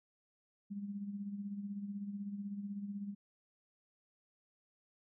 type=tone with tremolo; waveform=sine; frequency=201.7 Hz; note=G3; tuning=50 cents sharp; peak=-37 dBFS; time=0.7-3.15 s; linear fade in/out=20 ms; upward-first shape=sine; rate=16 Hz; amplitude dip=55%; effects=none